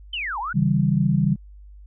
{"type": "linear two-way sweep", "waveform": "sine", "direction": "down then up", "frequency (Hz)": [3136, 787, 1532], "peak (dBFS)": -25, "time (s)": [0.13, 0.53], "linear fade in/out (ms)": 5, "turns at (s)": 0.39}
{"type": "chord", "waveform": "sine", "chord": "C# diminished", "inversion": "none", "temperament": "equal with one note detuned", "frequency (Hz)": [138.59, 161.7, 196], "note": ["C#3", "E3", "G3"], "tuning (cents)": [0, -33, 0], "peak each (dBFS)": -21, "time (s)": [0.54, 1.36], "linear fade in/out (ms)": 20}
{"type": "clicks", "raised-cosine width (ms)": 5, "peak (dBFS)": -26, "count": 2, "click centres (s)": [0.628, 1.245]}
{"effects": ["added 50 Hz sine -41 dBFS peak until 1.86 s"]}